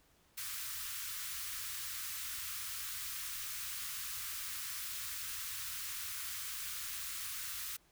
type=band-stop noise; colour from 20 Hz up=white; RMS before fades=-42 dBFS; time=0.37-7.77 s; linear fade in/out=10 ms; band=110 to 1100 Hz; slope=48 dB/octave; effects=pink hiss -69 dBFS RMS until 7.91 s